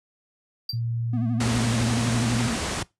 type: tone with exponential decay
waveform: triangle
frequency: 4699 Hz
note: D8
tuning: in tune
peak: -22 dBFS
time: 0.69-0.79 s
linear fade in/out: 5 ms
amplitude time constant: 20 ms
type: tone with pitch glide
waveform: sine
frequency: 116.54 to 118.58 Hz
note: A#2 to A#2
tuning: 0 to +30 cents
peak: -24 dBFS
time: 0.73-2.48 s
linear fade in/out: 5 ms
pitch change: +30 cents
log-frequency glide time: 1.9-2.2 s
type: tone with vibrato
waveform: triangle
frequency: 234.6 Hz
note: A#3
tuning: 11 cents sharp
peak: -23 dBFS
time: 1.13-2.56 s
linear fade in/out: 5 ms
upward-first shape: sine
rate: 12 Hz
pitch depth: 110 cents each way
type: low-pass noise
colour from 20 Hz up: pink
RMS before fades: -28 dBFS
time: 1.4-2.83 s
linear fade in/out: 5 ms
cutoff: 9700 Hz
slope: 48 dB/octave
effects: noise-tail reverb RT60 0.2 s tail -22 dB re dry + high-pass 60 Hz 12 dB/octave